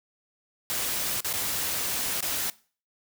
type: noise with dropouts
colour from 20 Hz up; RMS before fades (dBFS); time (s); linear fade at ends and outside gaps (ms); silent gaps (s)
white; -29; 0.7-2.5; 0; 1.205-1.246 / 1.329-1.337 / 2.206-2.226
effects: noise-tail reverb RT60 0.4 s tail -21 dB re dry